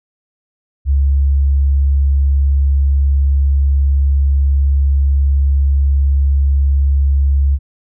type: tone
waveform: sine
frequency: 69.3 Hz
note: C#2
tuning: in tune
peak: -9 dBFS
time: 0.85-7.59 s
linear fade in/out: 50 ms
effects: none